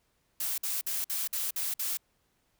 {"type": "noise bursts", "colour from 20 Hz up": "blue", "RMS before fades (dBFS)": -32, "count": 7, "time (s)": [0.4, 1.972], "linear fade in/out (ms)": 5, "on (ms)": 180, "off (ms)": 52, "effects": ["pink hiss -73 dBFS RMS until 2.59 s"]}